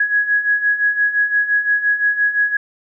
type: beating tone pair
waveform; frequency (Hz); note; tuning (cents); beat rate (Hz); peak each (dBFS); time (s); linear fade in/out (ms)
sine; 1665 / 1670.8; G#6 / G#6; +4 / +10; 5.8; -20 / -15; 0-2.57; 5
effects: none